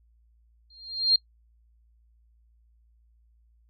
sine tone with exponential growth, 4203 Hz, C8, 7 cents sharp, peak -14 dBFS, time 0.7-1.16 s, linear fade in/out 5 ms, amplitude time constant 100 ms, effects noise-tail reverb RT60 0.1 s tail -23 dB re dry + added 57 Hz sine -59 dBFS peak until 3.69 s

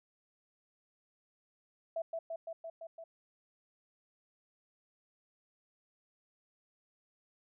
sine tone with echo, 659.3 Hz, E5, in tune, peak -33 dBFS, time 1.96-2.02 s, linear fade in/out 5 ms, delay 170 ms, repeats 6, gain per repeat -2 dB, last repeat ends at 3.04 s, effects none

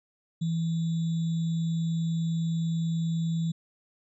sine tone with sample-and-hold, 164.81 Hz, E3, in tune, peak -25 dBFS, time 0.41-3.52 s, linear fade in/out 10 ms, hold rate 3675 Hz, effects resampled to 22050 Hz

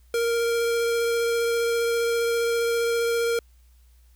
square tone with vibrato, 466.2 Hz, A#4, in tune, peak -22 dBFS, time 0.14-3.39 s, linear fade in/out 2 ms, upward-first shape triangle, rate 15 Hz, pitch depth 11 cents each way, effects added 60 Hz sine -52 dBFS peak until 4.15 s + white hiss -66 dBFS RMS until 4.15 s

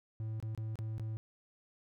triangle tone with dropouts, 110 Hz, A2, in tune, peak -34 dBFS, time 0.2-1.17 s, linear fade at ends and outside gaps 0 ms, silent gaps 0.401-0.426 / 0.549-0.576 / 0.756-0.789 / 0.981-0.997 s, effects none

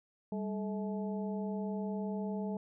harmonic tone with a mistuned harmonic, 214.9 Hz, A3, 41 cents flat, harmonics 1 / 2 / 3 / 4, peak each -35 / -41 / -45 / -47 dBFS, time 0.32-2.57 s, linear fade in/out 2 ms, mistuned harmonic 1, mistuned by -140 cents, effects none

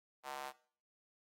square tone with high-pass filter, 68.9 Hz, C#2, 10 cents flat, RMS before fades -45 dBFS, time 0.23-0.53 s, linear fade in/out 50 ms, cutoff 820 Hz, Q 2.3, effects noise-tail reverb RT60 0.5 s tail -20 dB re dry + AAC 48 kbps

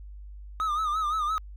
triangle tone with vibrato, 1244.5 Hz, D#6, in tune, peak -23 dBFS, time 0.6-1.38 s, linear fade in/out 0 ms, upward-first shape sine, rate 5.8 Hz, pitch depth 86 cents each way, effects added 50 Hz sine -40 dBFS peak until 1.56 s

